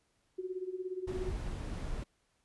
sine tone with tremolo, 370 Hz, F#4, in tune, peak -33 dBFS, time 0.38-1.32 s, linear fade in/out 10 ms, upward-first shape sine, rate 17 Hz, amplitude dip 80%
brown noise, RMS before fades -38 dBFS, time 1.07-2.04 s, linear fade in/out 10 ms
effects pink hiss -75 dBFS RMS until 2.44 s + resampled to 24000 Hz

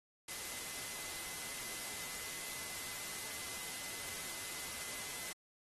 sine tone in noise, 2032 Hz, B6, 49 cents sharp, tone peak -54 dBFS, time 0.28-5.33 s, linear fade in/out 5 ms, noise white, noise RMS -44 dBFS, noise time 0.28-5.33 s, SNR -13 dB, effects AAC 32 kbps

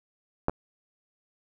clicks, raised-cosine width 1 ms, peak -9 / -18 dBFS, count 2, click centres 0.484 / 0.496 s, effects none

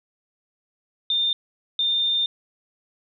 sine tone bursts at uneven times, 3613 Hz, A7, 45 cents sharp, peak -19 dBFS, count 2, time 1.1-1.33 / 1.79-2.26 s, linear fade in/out 2 ms, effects none

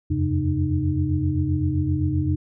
sine tone cluster, 84.7 / 92.4 / 134.7 / 305.3 Hz, E2 / F#2 / C#3 / D#4, +48 / -2 / -49 / -33 cents, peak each -25 dBFS, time 0.1-2.36 s, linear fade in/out 10 ms, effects none

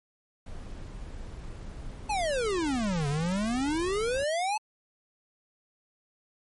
brown noise, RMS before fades -40 dBFS, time 0.46-4.24 s, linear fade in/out 5 ms
square exponential two-way sweep, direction down then up, 880 to 138.4 to 880 Hz, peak -27 dBFS, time 2.09-4.58 s, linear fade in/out 10 ms, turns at 3.08 s
effects MP3 48 kbps

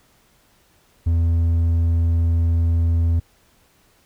sine tone with hard clipping, 83.6 Hz, E2, 25 cents sharp, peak -16 dBFS, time 1.06-3.2 s, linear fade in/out 10 ms, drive 3 dB, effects pink hiss -58 dBFS RMS until 4.05 s

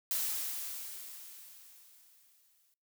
blue noise with exponential decay, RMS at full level -32 dBFS, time 0.11-2.74 s, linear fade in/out 1 ms, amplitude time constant 570 ms, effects noise-tail reverb RT60 0.4 s tail -24 dB re dry

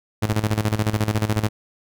sawtooth tone with tremolo, 107.2 Hz, A2, 45 cents flat, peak -13 dBFS, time 0.22-1.49 s, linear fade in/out 10 ms, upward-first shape square, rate 14 Hz, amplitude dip 75%, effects none

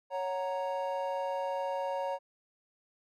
triangle chord, F# major, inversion second, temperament equal, 554.4 / 740 / 932.3 Hz, C#5 / F#5 / A#5, 0 / 0 / 0 cents, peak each -32 / -38 / -34 dBFS, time 0.1-2.19 s, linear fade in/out 50 ms, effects none

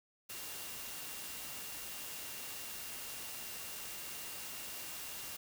sine tone in noise, 2779 Hz, F7, 9 cents flat, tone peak -55 dBFS, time 0.29-5.37 s, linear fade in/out 10 ms, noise white, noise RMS -45 dBFS, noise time 0.29-5.37 s, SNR -13 dB, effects none

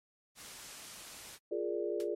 white noise, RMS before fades -47 dBFS, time 0.35-1.39 s, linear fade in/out 50 ms
sine chord, Bb dominant seventh, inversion second, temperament equal, 349.2 / 415.3 / 466.2 / 587.3 Hz, F4 / Ab4 / Bb4 / D5, 0 / 0 / 0 / 0 cents, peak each -37 / -36 / -40 / -40 dBFS, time 1.51-2.15 s, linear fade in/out 10 ms
white noise with exponential decay, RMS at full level -44 dBFS, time 2-2.09 s, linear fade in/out 0 ms, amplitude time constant 18 ms
effects low-pass 10000 Hz 12 dB/octave + MP3 64 kbps

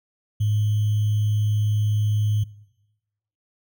sine tone with sample-and-hold, 105.6 Hz, G#2, 29 cents sharp, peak -18 dBFS, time 0.4-2.44 s, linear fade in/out 10 ms, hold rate 3150 Hz, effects noise-tail reverb RT60 1.0 s tail -21 dB re dry

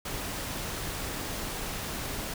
pink noise, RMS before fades -35 dBFS, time 0.05-2.34 s, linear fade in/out 5 ms, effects none

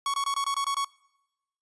45% pulse tone bursts, 1112 Hz, C#6, 5 cents sharp, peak -25 dBFS, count 8, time 0.06-0.846 s, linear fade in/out 2 ms, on 79 ms, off 22 ms, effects noise-tail reverb RT60 1.0 s tail -25 dB re dry + resampled to 24000 Hz

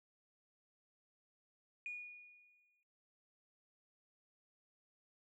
sine tone with exponential decay, 2449 Hz, D#7, 28 cents flat, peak -39 dBFS, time 1.86-2.83 s, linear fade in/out 1 ms, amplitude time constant 210 ms, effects noise-tail reverb RT60 0.5 s tail -21 dB re dry + tanh soft clip ceiling -36 dBFS

